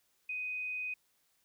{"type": "tone", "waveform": "sine", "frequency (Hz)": 2500, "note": "D#7", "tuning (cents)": 8, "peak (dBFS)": -35, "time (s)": [0.29, 0.94], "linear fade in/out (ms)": 5, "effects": ["white hiss -74 dBFS RMS until 1.44 s"]}